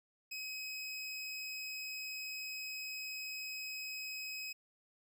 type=tone; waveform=25% pulse; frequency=2539 Hz; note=D#7; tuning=34 cents sharp; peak=-37 dBFS; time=0.31-4.53 s; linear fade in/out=10 ms; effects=none